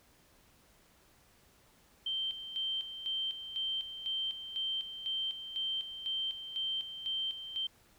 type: tone with tremolo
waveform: sine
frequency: 3130 Hz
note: G7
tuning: 3 cents flat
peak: -32 dBFS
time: 2.06-7.67 s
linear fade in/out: 5 ms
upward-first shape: square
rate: 2 Hz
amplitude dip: 65%
effects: pink hiss -65 dBFS RMS until 7.98 s